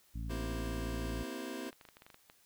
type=harmonic tone; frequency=56 Hz; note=A1; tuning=31 cents sharp; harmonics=1 / 2 / 3 / 4 / 5; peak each=-38 / -44 / -48 / -50 / -52 dBFS; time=0.14-1.24 s; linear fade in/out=20 ms
type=chord; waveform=sawtooth; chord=C dominant seventh; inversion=third; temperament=just; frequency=235.5 / 261.6 / 327 / 392.4 Hz; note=Bb3 / C4 / E4 / G4; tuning=+18 / 0 / -14 / +2 cents; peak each=-43 / -39 / -41 / -42 dBFS; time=0.29-1.71 s; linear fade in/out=20 ms
type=clicks; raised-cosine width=0.3 ms; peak=-37 dBFS; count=11; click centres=1.667 / 1.729 / 1.812 / 1.852 / 1.888 / 1.969 / 2.021 / 2.065 / 2.102 / 2.144 / 2.299 s
effects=white hiss -67 dBFS RMS until 2.45 s